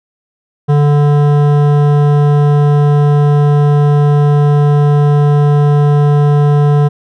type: tone with hard clipping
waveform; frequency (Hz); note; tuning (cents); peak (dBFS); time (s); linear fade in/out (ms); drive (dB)
sine; 145.9; D3; -11; -8; 0.68-6.89; 20; 14
effects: none